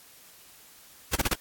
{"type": "noise bursts", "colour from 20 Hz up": "pink", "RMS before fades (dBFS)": -24, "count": 4, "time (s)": [1.13, 1.337], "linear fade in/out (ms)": 5, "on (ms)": 27, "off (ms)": 33, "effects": ["white hiss -53 dBFS RMS until 1.4 s", "AAC 64 kbps"]}